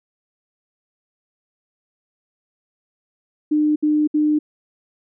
sine tone bursts, 301.9 Hz, D4, 48 cents sharp, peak -14 dBFS, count 3, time 3.51-4.39 s, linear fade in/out 10 ms, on 250 ms, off 65 ms, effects none

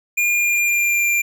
square tone with pitch glide, 2416 to 2380 Hz, D7 to D7, +48 to +22 cents, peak -16 dBFS, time 0.17-1.22 s, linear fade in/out 10 ms, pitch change -26 cents, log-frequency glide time 0.28-1.07 s, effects none

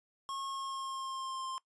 square tone with pitch glide, 1087 to 1053 Hz, C#6 to C6, -34 to +11 cents, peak -38 dBFS, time 0.29-1.58 s, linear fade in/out 0 ms, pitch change -55 cents, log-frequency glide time 0.46-1.47 s, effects noise-tail reverb RT60 0.1 s tail -21 dB re dry + resampled to 22050 Hz

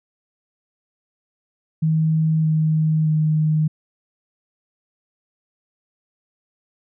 sine tone with pitch steps, 158.5 / 156.77 / 155.06 Hz, D#3 / D#3 / D#3, +32 / +13 / -6 cents, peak -15 dBFS, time 1.82-3.68 s, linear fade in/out 10 ms, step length 620 ms, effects none

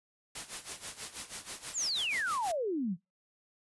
white noise with tremolo, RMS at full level -39 dBFS, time 0.35-2.52 s, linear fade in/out 5 ms, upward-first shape sine, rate 6.2 Hz, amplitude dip 80%
sine exponential sweep, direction down, 7902 to 162.9 Hz, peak -30 dBFS, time 1.73-2.97 s, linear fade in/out 50 ms
effects noise-tail reverb RT60 0.2 s tail -25 dB re dry + resampled to 24000 Hz

